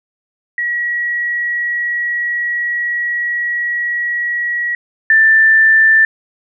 sine tone pair in turn, 1917 / 1773.5 Hz, A#6 / A6, +48 / +13 cents, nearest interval minor second, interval 135 cents, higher first, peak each -15 / -6 dBFS, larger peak second, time 0.58-4.75 / 5.1-6.05 s, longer first, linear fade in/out 2 ms, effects none

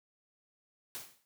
white noise with exponential decay, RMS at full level -39 dBFS, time 0.95-1.25 s, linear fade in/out 0 ms, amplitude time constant 64 ms, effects high-pass 100 Hz 12 dB/octave

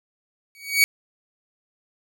sawtooth tone with exponential growth, 2254 Hz, C#7, 28 cents sharp, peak -7 dBFS, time 0.55-0.84 s, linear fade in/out 0 ms, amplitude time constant 63 ms, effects none

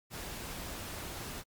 pink noise, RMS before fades -42 dBFS, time 0.1-1.44 s, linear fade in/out 50 ms, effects Opus 48 kbps

